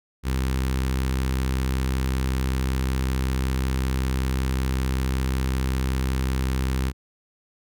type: tone with notch filter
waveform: sawtooth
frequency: 65.3 Hz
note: C2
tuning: 3 cents flat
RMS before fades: -24 dBFS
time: 0.23-6.93 s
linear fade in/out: 50 ms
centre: 640 Hz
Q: 1.3
effects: none